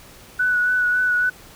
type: tone with vibrato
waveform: sine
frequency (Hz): 1480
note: F#6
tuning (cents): 0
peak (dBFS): -16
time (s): 0.39-1.3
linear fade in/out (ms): 10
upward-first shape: sine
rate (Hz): 3.6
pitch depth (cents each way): 21
effects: pink hiss -45 dBFS RMS until 1.55 s